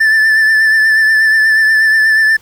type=tone with vibrato; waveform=triangle; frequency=1760 Hz; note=A6; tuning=in tune; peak=-5 dBFS; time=0-2.37 s; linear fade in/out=10 ms; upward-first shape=triangle; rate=8.3 Hz; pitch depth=34 cents each way; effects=pink hiss -46 dBFS RMS until 2.41 s